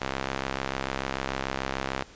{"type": "tone with band-pass filter", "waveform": "sawtooth", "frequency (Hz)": 66.8, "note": "C2", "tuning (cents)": 36, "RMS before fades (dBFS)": -32, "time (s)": [0.01, 2.03], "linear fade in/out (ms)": 0, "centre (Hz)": 1600, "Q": 0.51, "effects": ["pink hiss -51 dBFS RMS until 2.15 s", "resampled to 16000 Hz"]}